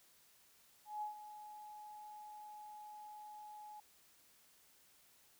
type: tone with ADSR envelope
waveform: sine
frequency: 843 Hz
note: G#5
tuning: 26 cents sharp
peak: -38 dBFS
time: 0.85-3.8 s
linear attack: 170 ms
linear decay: 120 ms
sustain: -12 dB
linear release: 3 ms
effects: white hiss -68 dBFS RMS until 5.39 s